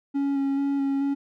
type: tone with vibrato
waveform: triangle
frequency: 277.2 Hz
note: C#4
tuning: in tune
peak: -20 dBFS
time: 0.14-1.15 s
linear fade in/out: 20 ms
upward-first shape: square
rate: 2.3 Hz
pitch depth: 13 cents each way
effects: none